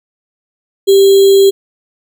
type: tone with sample-and-hold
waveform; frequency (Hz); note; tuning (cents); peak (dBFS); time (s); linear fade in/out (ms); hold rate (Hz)
sine; 392; G4; 0; -3; 0.87-1.51; 20; 3675
effects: none